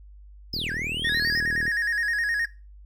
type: linear two-way sweep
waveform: triangle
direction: down then up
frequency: 5270 to 1535 to 5270 Hz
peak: -26 dBFS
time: 0.53-1.4 s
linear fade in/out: 5 ms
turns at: 0.71 s
type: click train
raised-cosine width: 3 ms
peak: -23 dBFS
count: 46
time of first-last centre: 0.54-1.679 s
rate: 39.5 Hz
type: tone with vibrato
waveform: triangle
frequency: 1761 Hz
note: A6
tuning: 1 cent sharp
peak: -21 dBFS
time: 1.04-2.46 s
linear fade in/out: 10 ms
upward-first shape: square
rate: 9.6 Hz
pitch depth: 88 cents each way
effects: noise-tail reverb RT60 0.3 s tail -19 dB re dry + added 50 Hz sine -44 dBFS peak until 2.85 s